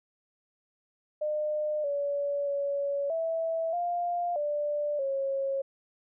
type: tone with pitch steps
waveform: sine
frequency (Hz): 605 / 570 / 564 / 655 / 700 / 589 / 545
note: D#5 / C#5 / C#5 / E5 / F5 / D5 / C#5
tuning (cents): -49 / +48 / +30 / -11 / +4 / +5 / -29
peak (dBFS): -27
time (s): 1.21-5.62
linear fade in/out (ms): 10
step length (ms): 630
effects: none